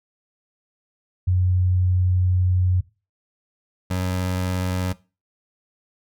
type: tone pair in turn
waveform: sine / 25% pulse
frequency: 91.2 / 91.68 Hz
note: F#2 / F#2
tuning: -24 / -15 cents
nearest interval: unison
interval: 9 cents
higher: second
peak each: -16 / -18 dBFS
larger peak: first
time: 1.27-2.81 / 3.9-4.93 s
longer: first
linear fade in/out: 10 ms
effects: noise-tail reverb RT60 0.3 s tail -19 dB re dry